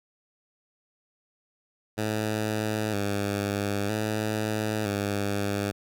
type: tone with vibrato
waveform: 10% pulse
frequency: 104.4 Hz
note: G#2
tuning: 10 cents sharp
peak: -18 dBFS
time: 1.97-5.72 s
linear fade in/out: 20 ms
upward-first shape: square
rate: 0.52 Hz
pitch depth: 54 cents each way
effects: none